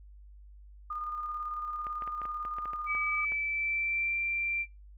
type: tone with tremolo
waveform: sine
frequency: 1219 Hz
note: D#6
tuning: 36 cents flat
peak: -33 dBFS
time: 0.9-3.25 s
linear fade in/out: 5 ms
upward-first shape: square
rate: 18 Hz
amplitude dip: 30%
type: clicks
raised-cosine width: 0.5 ms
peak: -29 dBFS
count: 11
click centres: 1.868 / 2.022 / 2.076 / 2.217 / 2.254 / 2.451 / 2.585 / 2.656 / 2.734 / 2.95 / 3.321 s
type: tone with pitch glide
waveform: sine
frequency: 2291 to 2359 Hz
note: D7 to D7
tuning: -44 to +7 cents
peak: -29 dBFS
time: 2.86-4.66 s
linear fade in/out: 50 ms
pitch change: +51 cents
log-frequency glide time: 3.01-4.17 s
effects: noise-tail reverb RT60 0.2 s tail -19 dB re dry + added 50 Hz sine -49 dBFS peak until 4.97 s